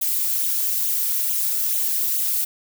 violet noise with flanger, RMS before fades -22 dBFS, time 0.01-2.45 s, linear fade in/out 10 ms, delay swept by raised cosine 0.28 to 4.88 ms, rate 2.3 Hz, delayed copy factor +0.75, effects none

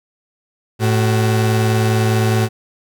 35% pulse tone pair together, 109.89 / 374.9 Hz, A2 / F#4, -2 / +23 cents, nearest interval octave + major sixth, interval 2125 cents, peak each -12 / -19 dBFS, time 0.79-2.49 s, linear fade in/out 50 ms, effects none

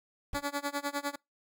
brown noise with exponential decay, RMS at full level -36 dBFS, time 0.33-0.48 s, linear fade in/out 1 ms, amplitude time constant 31 ms
10% pulse tone with tremolo, 285.5 Hz, D4, 49 cents flat, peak -21 dBFS, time 0.34-1.16 s, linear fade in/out 10 ms, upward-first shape sine, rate 9.9 Hz, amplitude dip 95%
effects noise-tail reverb RT60 0.2 s tail -26 dB re dry

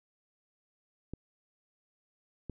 clicks, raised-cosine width 3 ms, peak -26 dBFS, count 2, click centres 1.136 / 2.497 s, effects none

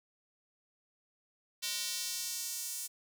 square tone with high-pass filter sweep, 207.7 Hz, G#3, in tune, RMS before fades -38 dBFS, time 1.62-2.88 s, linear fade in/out 20 ms, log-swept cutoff 3800 to 7900 Hz, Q 1.2, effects none

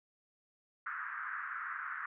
white band-pass noise, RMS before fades -41 dBFS, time 0.86-2.06 s, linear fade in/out 5 ms, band 1200 to 1700 Hz, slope 48 dB/octave, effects none

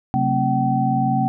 sine tone cluster, 133.2 / 186.5 / 226.9 / 267.8 / 764 Hz, C3 / F#3 / A#3 / C4 / G5, +31 / +14 / -47 / +40 / -45 cents, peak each -22 / -27 / -23 / -25 / -20 dBFS, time 0.14-1.28 s, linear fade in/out 0 ms, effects none

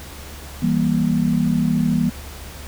sine chord, E diminished, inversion none, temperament just, 164.81 / 197.78 / 237.3 Hz, E3 / G3 / Bb3, 0 / +16 / +31 cents, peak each -20 / -21 / -19 dBFS, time 0.62-2.1 s, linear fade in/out 10 ms, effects added 71 Hz sine -36 dBFS peak until 2.67 s + pink hiss -38 dBFS RMS until 2.67 s

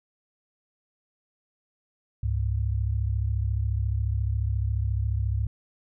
sine tone pair together, 68.74 / 103 Hz, C#2 / G#2, -14 / -14 cents, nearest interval perfect fifth, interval 700 cents, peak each -26 dBFS, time 2.23-5.47 s, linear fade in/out 5 ms, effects none

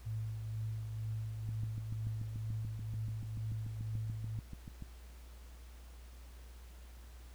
sine tone with tremolo, 110 Hz, A2, in tune, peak -35 dBFS, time 0.05-4.4 s, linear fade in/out 20 ms, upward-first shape triangle, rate 2.1 Hz, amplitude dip 45%
click train, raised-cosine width 5 ms, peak -33 dBFS, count 24, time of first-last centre 1.49-4.823 s, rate 6.9 Hz
effects added 60 Hz sine -50 dBFS peak until 7.34 s + pink hiss -62 dBFS RMS until 7.34 s

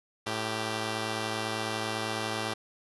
5% pulse tone pair together, 110 / 392 Hz, A2 / G4, 0 / 0 cents, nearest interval octave + minor seventh, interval 2200 cents, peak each -21 / -23 dBFS, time 0.26-2.54 s, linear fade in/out 10 ms, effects resampled to 24000 Hz

